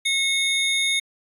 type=tone pair together; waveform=square; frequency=2177 / 3661 Hz; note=C#7 / A#7; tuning=-32 / -32 cents; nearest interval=major sixth; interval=900 cents; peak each=-23 / -23 dBFS; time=0.05-1 s; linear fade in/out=10 ms; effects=resampled to 32000 Hz